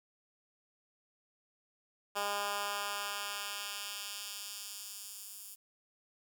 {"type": "tone with high-pass filter sweep", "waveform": "10% pulse", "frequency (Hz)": 203.3, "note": "G#3", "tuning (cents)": -37, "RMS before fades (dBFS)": -40, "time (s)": [2.15, 5.56], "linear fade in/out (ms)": 20, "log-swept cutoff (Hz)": [670, 9900], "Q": 0.77, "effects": ["10-bit"]}